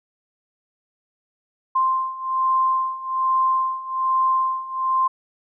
sine beating tone pair, 1046.5 / 1047.7 Hz, C6 / C6, 0 / +2 cents, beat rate 1.2 Hz, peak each -23 / -20 dBFS, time 1.75-5.08 s, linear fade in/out 10 ms, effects none

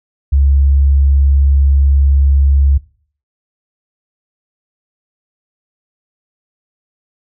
sine tone, 69.3 Hz, C#2, in tune, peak -7 dBFS, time 0.32-2.78 s, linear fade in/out 10 ms, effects noise-tail reverb RT60 0.5 s tail -20 dB re dry

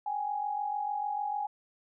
sine tone pair together, 785 / 831.7 Hz, G5 / G#5, +2 / +2 cents, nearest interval minor second, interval 100 cents, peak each -37 / -31 dBFS, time 0.06-1.47 s, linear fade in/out 5 ms, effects none

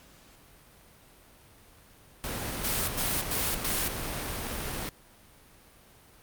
pink noise, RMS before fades -34 dBFS, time 2.24-4.89 s, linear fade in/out 0 ms
white noise bursts, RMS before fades -30 dBFS, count 4, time 2.64-3.882 s, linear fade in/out 5 ms, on 240 ms, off 94 ms
effects pink hiss -56 dBFS RMS until 6.22 s + Opus 48 kbps

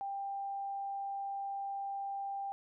sine tone, 792 Hz, G5, 18 cents sharp, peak -36 dBFS, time 0.01-2.52 s, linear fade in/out 0 ms, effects none

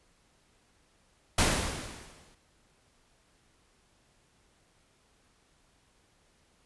pink noise with exponential decay, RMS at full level -22 dBFS, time 1.38-2.35 s, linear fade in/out 5 ms, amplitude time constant 210 ms, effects pink hiss -67 dBFS RMS until 6.65 s + resampled to 24000 Hz

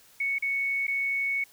sine tone with dropouts, 2217 Hz, C#7, in tune, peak -25 dBFS, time 0.2-1.44 s, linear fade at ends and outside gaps 5 ms, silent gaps 0.385-0.423 / 0.869-0.879 s, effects white hiss -57 dBFS RMS until 1.52 s

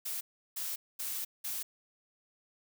blue noise bursts at uneven times, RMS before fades -37 dBFS, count 4, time 0.05-0.21 / 0.56-0.76 / 0.99-1.25 / 1.44-1.63 s, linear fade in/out 10 ms, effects none

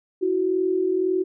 sine tone pair together, 330.2 / 372.1 Hz, E4 / F#4, +3 / +10 cents, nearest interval major second, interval 207 cents, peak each -26 / -20 dBFS, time 0.21-1.24 s, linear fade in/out 20 ms, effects none

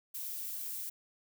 violet noise, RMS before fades -40 dBFS, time 0.14-0.9 s, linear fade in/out 10 ms, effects none

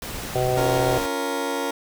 pink noise, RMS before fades -32 dBFS, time 0.02-1.06 s, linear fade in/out 2 ms
harmonic tone, 126.4 Hz, B2, 41 cents sharp, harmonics 1 / 3 / 4 / 5 / 6, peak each -26 / -26 / -26 / -26 / -26 dBFS, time 0.35-0.98 s, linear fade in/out 5 ms
20% pulse chord, Bb minor, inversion first, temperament just, 279.7 / 349.6 / 466.2 Hz, Db4 / F4 / Bb4, +16 / +2 / 0 cents, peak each -23 / -27 / -22 dBFS, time 0.57-1.71 s, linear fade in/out 5 ms
effects none

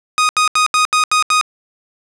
sawtooth tone bursts, 1244.5 Hz, D#6, in tune, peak -7 dBFS, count 7, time 0.18-1.412 s, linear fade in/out 0 ms, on 110 ms, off 77 ms, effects resampled to 22050 Hz + 7-bit

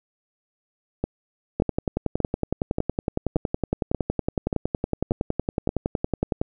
two click trains, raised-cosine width 2 ms, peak -10 / -9 dBFS, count 9 / 53, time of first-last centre 1.04-5.691 / 1.6-6.415 s, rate 1.72 / 10.8 Hz, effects none

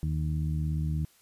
harmonic tone, 77 Hz, D#2, 17 cents flat, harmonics 1 / 2 / 3 / 4, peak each -30 / -29 / -43 / -44 dBFS, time 0.03-1.05 s, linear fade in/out 0 ms, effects white hiss -62 dBFS RMS until 1.21 s + resampled to 32000 Hz

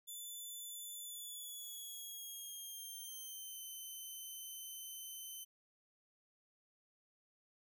5% pulse tone with pitch glide, 3501 to 3065 Hz, A7 to G7, -9 to -40 cents, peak -39 dBFS, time 0.07-5.45 s, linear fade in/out 20 ms, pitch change -231 cents, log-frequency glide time 1.01-3.59 s, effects none

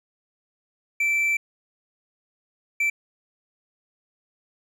triangle tone bursts at uneven times, 2332 Hz, D7, 13 cents flat, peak -18 dBFS, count 2, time 1-1.37 / 2.8-2.9 s, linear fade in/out 5 ms, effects none

